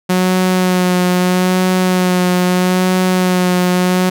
sawtooth tone with vibrato, 182.5 Hz, F#3, 24 cents flat, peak -7 dBFS, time 0.09-4.1 s, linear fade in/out 10 ms, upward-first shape sine, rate 0.78 Hz, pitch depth 21 cents each way, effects none

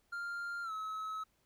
triangle tone with pitch glide, 1396.9 to 1288.4 Hz, F6 to E6, 0 to -40 cents, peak -36 dBFS, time 0.12-1.24 s, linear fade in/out 10 ms, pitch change -140 cents, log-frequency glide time 0.63-0.72 s, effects pink hiss -75 dBFS RMS until 1.45 s

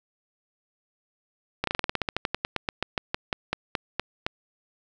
slowing click train, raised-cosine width 0.3 ms, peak -9 dBFS, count 24, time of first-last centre 1.64-4.265 s, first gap 33 ms, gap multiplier 1.1, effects none

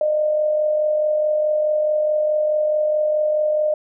sine tone with amplitude modulation, 609 Hz, D#5, 37 cents flat, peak -14 dBFS, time 0.01-3.74 s, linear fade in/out 2 ms, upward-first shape sine, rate 44.7 Hz, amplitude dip 40%, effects none

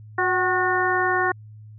harmonic tone with a mistuned harmonic, 364.1 Hz, F#4, 28 cents flat, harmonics 1 / 2 / 3 / 4 / 5, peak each -25 / -25 / -25 / -25 / -25 dBFS, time 0.18-1.32 s, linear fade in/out 5 ms, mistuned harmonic 2, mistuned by +49 cents, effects added 107 Hz sine -40 dBFS peak until 1.78 s

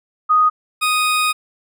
sine / 20% pulse tone pair in turn, 1244.5 / 1244.5 Hz, D#6 / D#6, 0 / 0 cents, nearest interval unison, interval 0 cents, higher neither, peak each -10 dBFS, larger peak neither, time 0.29-0.5 / 0.81-1.33 s, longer second, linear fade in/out 20 ms, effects none

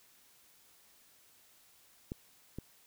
clicks, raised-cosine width 3 ms, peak -25 / -27 dBFS, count 2, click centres 2.119 / 2.586 s, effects white hiss -64 dBFS RMS until 2.86 s

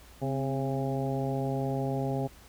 harmonic tone with a mistuned harmonic, 135.7 Hz, C#3, 36 cents flat, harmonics 1 / 2 / 3 / 4 / 5 / 6, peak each -31 / -34 / -36 / -37 / -38 / -39 dBFS, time 0.21-2.28 s, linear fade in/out 20 ms, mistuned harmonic 2, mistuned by -50 cents, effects added 60 Hz sine -54 dBFS peak until 2.48 s + pink hiss -55 dBFS RMS until 2.48 s

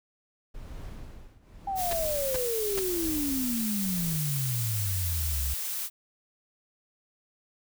brown noise with tremolo, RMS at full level -39 dBFS, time 0.54-4.17 s, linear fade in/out 10 ms, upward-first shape triangle, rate 0.87 Hz, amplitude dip 90%
sine exponential sweep, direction down, 803 to 63.7 Hz, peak -28 dBFS, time 1.67-5.54 s, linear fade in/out 5 ms
blue noise, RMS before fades -33 dBFS, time 1.75-5.9 s, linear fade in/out 50 ms
pink noise bursts, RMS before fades -33 dBFS, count 3, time 1.91-2.793 s, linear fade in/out 2 ms, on 21 ms, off 410 ms
effects none

